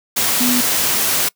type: tone in noise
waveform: sine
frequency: 246.9 Hz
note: B3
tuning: in tune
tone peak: -16 dBFS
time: 0.4-0.61 s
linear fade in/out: 10 ms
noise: white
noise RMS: -17 dBFS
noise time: 0.16-1.29 s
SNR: -2 dB
effects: noise-tail reverb RT60 0.1 s tail -24 dB re dry + high-pass 100 Hz 12 dB/octave

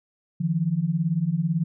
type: beating tone pair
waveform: sine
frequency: 153.4 / 171.4 Hz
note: D#3 / F3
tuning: -24 / -32 cents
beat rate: 18 Hz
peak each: -25 / -23 dBFS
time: 0.4-1.64 s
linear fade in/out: 10 ms
effects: none

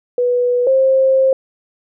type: tone pair in turn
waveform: sine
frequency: 490.9 / 530.1 Hz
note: B4 / C5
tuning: -10 / +23 cents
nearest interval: minor second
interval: 133 cents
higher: second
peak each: -12 / -9 dBFS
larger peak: second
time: 0.18-0.67 / 0.67-1.33 s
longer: second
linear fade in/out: 2 ms
effects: none

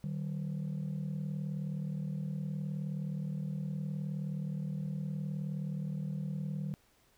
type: tone pair together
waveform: sine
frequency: 150.96 / 190.2 Hz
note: D3 / F#3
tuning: +48 / +48 cents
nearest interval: major third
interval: 400 cents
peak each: -34 / -36 dBFS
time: 0.04-6.74 s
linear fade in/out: 0 ms
effects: tanh soft clip ceiling -31 dBFS + pink hiss -68 dBFS RMS until 7.17 s

